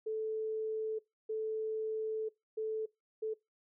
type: tone bursts at uneven times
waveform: sine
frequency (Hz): 437.5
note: A4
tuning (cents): -10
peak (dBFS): -33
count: 4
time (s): 0.06-0.99 / 1.29-2.29 / 2.57-2.86 / 3.22-3.34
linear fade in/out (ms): 10
effects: noise-tail reverb RT60 0.2 s tail -22 dB re dry